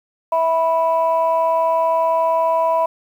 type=tone pair together; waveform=sine; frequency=653.8 / 985 Hz; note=E5 / B5; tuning=-14 / -5 cents; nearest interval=perfect fifth; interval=709 cents; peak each=-16 dBFS; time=0.32-2.86 s; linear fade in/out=5 ms; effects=tanh soft clip ceiling -8 dBFS + 8-bit